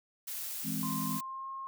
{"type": "noise", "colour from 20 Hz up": "blue", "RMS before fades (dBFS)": -39, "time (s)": [0.27, 1.21], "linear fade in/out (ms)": 10}
{"type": "chord", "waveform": "sine", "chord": "E augmented", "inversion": "none", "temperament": "equal", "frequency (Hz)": [164.81, 207.7, 261.6], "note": ["E3", "G#3", "B#3"], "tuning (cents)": [0, 0, 0], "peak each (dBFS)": [-38, -37, -38], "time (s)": [0.63, 1.21], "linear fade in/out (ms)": 50}
{"type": "tone with pitch glide", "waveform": "sine", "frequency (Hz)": [1046.5, 1073.4], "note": ["C6", "C6"], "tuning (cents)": [0, 44], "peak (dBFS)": -38, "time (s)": [0.83, 1.67], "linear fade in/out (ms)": 0, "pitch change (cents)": 44, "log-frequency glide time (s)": [1.08, 1.49]}
{"effects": []}